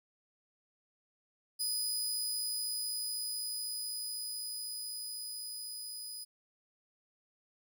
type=tone with level ramp; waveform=20% pulse; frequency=4978 Hz; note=D#8; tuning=in tune; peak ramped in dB=-26 to -36 dBFS; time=1.59-6.25 s; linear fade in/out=20 ms; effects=none